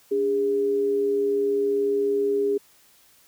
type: tone pair together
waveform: sine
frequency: 286.7 / 407.1 Hz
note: D4 / G#4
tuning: -42 / -35 cents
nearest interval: tritone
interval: 607 cents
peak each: -31 / -20 dBFS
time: 0.11-2.58 s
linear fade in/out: 10 ms
effects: white hiss -57 dBFS RMS until 3.27 s